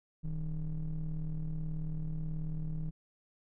triangle ring-modulated tone, 69.3 Hz, C#2, in tune, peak -28 dBFS, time 0.23-2.91 s, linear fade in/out 20 ms, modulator 88.5 Hz, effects none

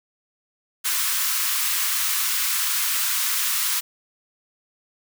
white high-pass noise, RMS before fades -23 dBFS, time 0.84-3.81 s, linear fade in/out 20 ms, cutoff 1000 Hz, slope 48 dB/octave, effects none

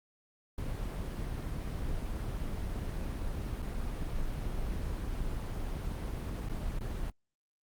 brown noise with dropouts, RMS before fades -35 dBFS, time 0.58-7.1 s, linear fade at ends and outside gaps 2 ms, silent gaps 3.621-3.625 / 6.488-6.495 / 6.788-6.808 s, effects Opus 24 kbps

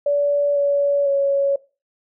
sine tone with pitch steps, 575 / 568 / 557 Hz, D5 / C#5 / C#5, -37 / +42 / +8 cents, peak -15 dBFS, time 0.06-1.56 s, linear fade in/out 5 ms, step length 500 ms, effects noise-tail reverb RT60 0.3 s tail -19 dB re dry

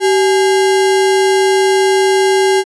sine tone with sample-and-hold, 383.9 Hz, G4, 36 cents flat, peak -8 dBFS, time 0-2.64 s, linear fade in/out 50 ms, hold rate 1225 Hz, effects resampled to 24000 Hz

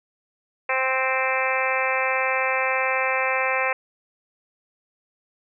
harmonic tone, 261.6 Hz, C4, in tune, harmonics 2 / 3 / 4 / 5 / 6 / 7 / 8 / 9 / 10, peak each -27 / -29 / -28 / -32 / -32 / -29 / -29 / -28 / -30 dBFS, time 0.69-3.73 s, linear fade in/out 5 ms, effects none

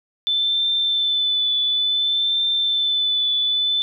sine tone with vibrato, 3520 Hz, A7, in tune, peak -17 dBFS, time 0.27-3.82 s, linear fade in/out 0 ms, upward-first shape triangle, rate 0.57 Hz, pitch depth 27 cents each way, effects none

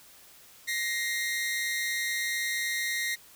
sawtooth tone pair together, 1884 / 2093 Hz, A#6 / C7, +18 / 0 cents, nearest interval major second, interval 182 cents, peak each -27 / -29 dBFS, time 0.67-3.16 s, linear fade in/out 20 ms, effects white hiss -54 dBFS RMS until 3.35 s

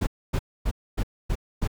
brown noise bursts, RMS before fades -24 dBFS, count 6, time 0.01-1.676 s, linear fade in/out 10 ms, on 61 ms, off 260 ms, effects none

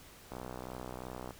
click train, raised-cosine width 1 ms, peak -28 dBFS, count 63, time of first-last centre 0.32-1.307 s, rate 62.8 Hz, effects pink hiss -55 dBFS RMS until 1.39 s

